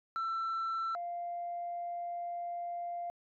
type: tone pair in turn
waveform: sine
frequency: 1338 / 695.8 Hz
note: E6 / F5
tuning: +25 / -7 cents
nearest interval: major seventh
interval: 1132 cents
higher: first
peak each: -30 / -35 dBFS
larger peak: first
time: 0.16-0.95 / 0.95-3.1 s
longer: second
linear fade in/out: 0 ms
effects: tanh soft clip ceiling -31 dBFS